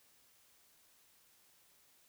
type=silence; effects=white hiss -68 dBFS RMS until 2.08 s